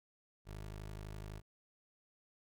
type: tone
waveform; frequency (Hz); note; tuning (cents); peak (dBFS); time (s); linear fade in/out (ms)
20% pulse; 51.91; G#1; 0; -40; 0.45-1.42; 50
effects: none